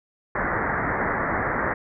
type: low-pass noise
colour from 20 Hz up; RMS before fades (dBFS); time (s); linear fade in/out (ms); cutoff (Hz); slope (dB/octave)
white; -25; 0.35-1.74; 5; 2000; 96
effects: none